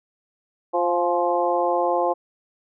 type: harmonic tone with a mistuned harmonic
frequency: 175.2 Hz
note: F3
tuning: 6 cents sharp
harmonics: 2 / 3 / 4 / 5 / 6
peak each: -26 / -23 / -24 / -25 / -28 dBFS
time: 0.73-2.14 s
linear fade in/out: 20 ms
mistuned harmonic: 5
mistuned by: -42 cents
effects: none